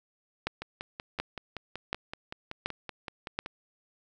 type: two click trains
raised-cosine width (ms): 0.3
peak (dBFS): -21 / -13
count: 16 / 5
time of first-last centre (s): 0.62-3.461 / 0.47-3.39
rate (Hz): 5.28 / 1.37
effects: none